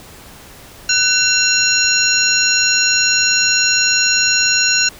sine tone cluster, 1500 / 2733 / 4120 / 5570 / 6790 Hz, F#6 / F7 / C8 / F8 / G#8, +23 / -38 / -28 / -5 / +37 cents, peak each -18 dBFS, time 0.89-4.89 s, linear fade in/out 5 ms, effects pink hiss -39 dBFS RMS until 4.99 s

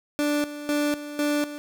30% pulse tone with tremolo, 293.7 Hz, D4, in tune, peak -19 dBFS, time 0.19-1.58 s, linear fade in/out 0 ms, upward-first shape square, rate 2 Hz, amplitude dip 75%, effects none

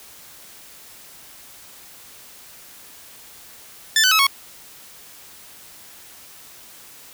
15% pulse tone with pitch steps, 1763 / 1508.4 / 1290.6 / 1104.2 Hz, A6 / F#6 / E6 / C#6, +3 / +33 / -37 / -7 cents, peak -7 dBFS, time 3.96-4.268 s, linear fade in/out 2 ms, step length 77 ms, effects white hiss -44 dBFS RMS until 7.13 s

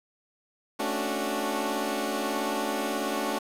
15% pulse chord, D major seventh, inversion second, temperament equal with one note detuned, 220 / 275.3 / 293.7 / 370 Hz, A3 / C#4 / D4 / F#4, 0 / -12 / 0 / 0 cents, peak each -27 dBFS, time 0.79-3.39 s, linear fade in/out 10 ms, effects resampled to 32000 Hz + 8-bit

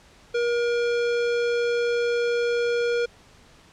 sine tone with hard clipping, 475.7 Hz, A#4, 35 cents sharp, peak -23 dBFS, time 0.34-3.06 s, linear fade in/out 10 ms, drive 17 dB, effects pink hiss -53 dBFS RMS until 3.72 s + low-pass 7000 Hz 12 dB/octave

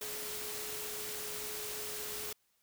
sine tone in noise, 423.7 Hz, G#4, 35 cents sharp, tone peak -47 dBFS, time 0.01-2.33 s, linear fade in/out 5 ms, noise white, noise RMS -41 dBFS, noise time 0.01-2.33 s, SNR -9 dB, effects white hiss -75 dBFS RMS until 2.62 s

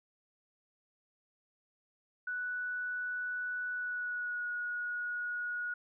sine tone with pitch glide, 1480 to 1452.9 Hz, F#6 to F#6, 0 to -32 cents, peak -34 dBFS, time 2.27-5.74 s, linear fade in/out 5 ms, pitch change -32 cents, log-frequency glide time 3.72-4.48 s, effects none

